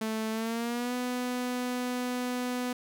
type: tone with pitch glide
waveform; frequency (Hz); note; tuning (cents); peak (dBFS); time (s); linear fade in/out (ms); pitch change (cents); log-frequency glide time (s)
sawtooth; 220 to 248.4; A3 to B3; 0 to +10; -26; 0.01-2.73; 5; +210; 0.31-0.94
effects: none